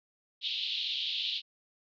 pink band-pass noise, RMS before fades -34 dBFS, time 0.41-1.42 s, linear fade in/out 50 ms, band 3000 to 4000 Hz, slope 48 dB/octave, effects none

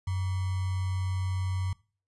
sine tone with sample-and-hold, 93.3 Hz, F#2, 15 cents sharp, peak -27 dBFS, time 0.07-1.73 s, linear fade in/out 5 ms, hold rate 1050 Hz, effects noise-tail reverb RT60 0.4 s tail -22 dB re dry + resampled to 24000 Hz

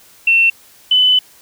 sine tone pair in turn, 2700 / 3010 Hz, E7 / F#7, +41 / +29 cents, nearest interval major second, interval 188 cents, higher second, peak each -8 dBFS, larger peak neither, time 0.27-0.5 / 0.91-1.19 s, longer second, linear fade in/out 5 ms, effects white hiss -46 dBFS RMS until 1.41 s

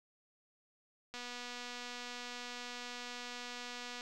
click train, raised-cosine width 0.2 ms, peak -28 dBFS, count 701, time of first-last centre 1.14-4.009 s, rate 244 Hz, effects none

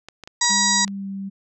clicks, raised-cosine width 0.2 ms, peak -20 dBFS, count 6, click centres 0.086 / 0.237 / 0.275 / 0.447 / 0.504 / 0.879 s
harmonic tone, 960 Hz, B5, 49 cents flat, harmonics 1 / 2 / 4 / 5 / 6 / 7 / 8, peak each -24 / -24 / -24 / -24 / -24 / -24 / -24 dBFS, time 0.41-0.85 s, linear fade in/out 5 ms
sine tone with pitch glide, 201.1 to 195.49 Hz, G3 to G3, +44 to -4 cents, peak -27 dBFS, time 0.49-1.3 s, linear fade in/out 20 ms, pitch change -48 cents, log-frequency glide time 0.72-1.08 s
effects none

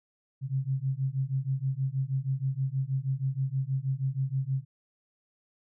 sine beating tone pair, 130.81 / 137.11 Hz, C3 / C#3, 0 / -19 cents, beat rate 6.3 Hz, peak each -30 dBFS, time 0.41-4.65 s, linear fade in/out 50 ms, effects none

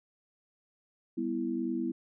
sine chord, E minor, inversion first, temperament just, 197.78 / 247.2 / 329.6 Hz, G3 / B3 / E4, +16 / +2 / 0 cents, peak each -38 / -33 / -33 dBFS, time 1.17-1.92 s, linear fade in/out 10 ms, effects none

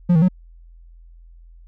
triangle tone with pitch steps, 176 / 159.4 / 182.9 Hz, F3 / D#3 / F#3, +14 / +42 / -20 cents, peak -9 dBFS, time 0.09-0.285 s, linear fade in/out 10 ms, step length 65 ms, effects added 42 Hz sine -42 dBFS peak until 1.67 s

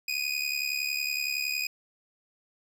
25% pulse tone with amplitude modulation, 2487 Hz, D#7, 1 cent flat, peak -21 dBFS, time 0.08-1.67 s, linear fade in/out 5 ms, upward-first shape sine, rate 70.8 Hz, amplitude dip 75%, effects none

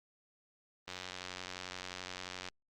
click train, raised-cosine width 0.2 ms, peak -24 dBFS, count 148, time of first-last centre 0.88-2.487 s, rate 91.5 Hz, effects Opus 24 kbps

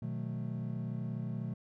triangle chord, B dominant seventh, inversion none, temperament equal with one note detuned, 123.47 / 155.56 / 183.51 / 220 Hz, B2 / D#3 / F#3 / A3, 0 / 0 / -14 / 0 cents, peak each -36 / -40 / -40 / -40 dBFS, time 0.02-1.54 s, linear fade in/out 5 ms, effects none

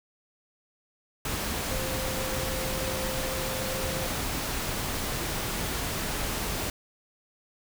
sine tone in noise, 523.3 Hz, C5, in tune, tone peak -35 dBFS, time 1.71-4.07 s, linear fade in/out 2 ms, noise pink, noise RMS -31 dBFS, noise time 1.25-6.7 s, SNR -7 dB, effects none

